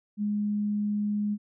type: tone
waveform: sine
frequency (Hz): 207.7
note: G#3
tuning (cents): 0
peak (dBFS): -25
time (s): 0.17-1.38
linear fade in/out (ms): 50
effects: none